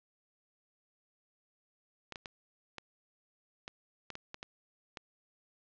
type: clicks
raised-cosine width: 0.2 ms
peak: -24 dBFS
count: 10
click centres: 2.123 / 2.158 / 2.258 / 2.783 / 3.679 / 4.103 / 4.154 / 4.344 / 4.429 / 4.972 s
effects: low-pass 5000 Hz 12 dB/octave